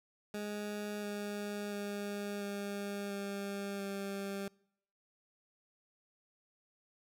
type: tone with pitch steps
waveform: 20% pulse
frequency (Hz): 207.7 / 205.7 / 203.7 / 201.7 / 199.7 / 197.75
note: G#3 / G#3 / G#3 / G3 / G3 / G3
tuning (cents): 0 / -16 / -33 / +50 / +32 / +15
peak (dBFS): -33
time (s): 0.34-4.48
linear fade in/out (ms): 2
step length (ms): 690
effects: noise-tail reverb RT60 0.7 s tail -26 dB re dry